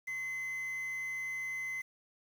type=tone with quantisation; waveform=triangle; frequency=2048 Hz; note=C7; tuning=38 cents flat; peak=-34 dBFS; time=0.07-1.82 s; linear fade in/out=10 ms; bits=9; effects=none